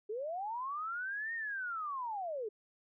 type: linear two-way sweep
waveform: sine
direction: up then down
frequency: 401.8 to 1864.7 to 401.8 Hz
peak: -36 dBFS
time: 0.09-2.49 s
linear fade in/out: 10 ms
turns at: 1.34 s
effects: none